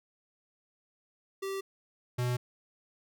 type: tone pair in turn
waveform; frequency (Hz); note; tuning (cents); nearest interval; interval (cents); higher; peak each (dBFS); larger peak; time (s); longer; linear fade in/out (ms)
square; 389 / 123.56; G4 / B2; -13 / +1; octave + minor sixth; 1986; first; -34 / -29; second; 1.42-1.61 / 2.18-2.37; neither; 10
effects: none